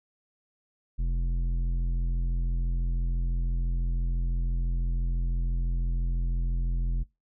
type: tone with tanh clipping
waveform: sine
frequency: 42.99 Hz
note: F1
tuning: 27 cents flat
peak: -26 dBFS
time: 0.98-7.04 s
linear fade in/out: 20 ms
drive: 10 dB
effects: noise-tail reverb RT60 0.2 s tail -21 dB re dry